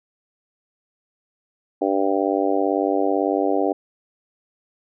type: harmonic tone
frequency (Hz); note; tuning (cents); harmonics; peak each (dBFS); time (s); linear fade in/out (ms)
98; G2; 0; 3 / 4 / 5 / 6 / 7 / 8; -23 / -24 / -25 / -26 / -26 / -27; 1.81-3.73; 10
effects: none